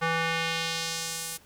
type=tone with band-pass filter sweep; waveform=square; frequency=164.81 Hz; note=E3; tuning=in tune; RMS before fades=-30 dBFS; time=0.01-1.38 s; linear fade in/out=20 ms; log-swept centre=1400 to 11000 Hz; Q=1.1; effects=pink hiss -57 dBFS RMS until 1.45 s